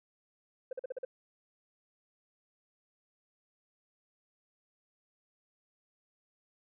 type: tone bursts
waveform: sine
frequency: 514 Hz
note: C5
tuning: 31 cents flat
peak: -32 dBFS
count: 6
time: 0.71-1.05 s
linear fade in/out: 5 ms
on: 20 ms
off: 44 ms
effects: tanh soft clip ceiling -33 dBFS